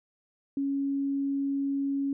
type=tone; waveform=sine; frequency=277.2 Hz; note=C#4; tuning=in tune; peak=-26 dBFS; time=0.57-2.13 s; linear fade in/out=2 ms; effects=none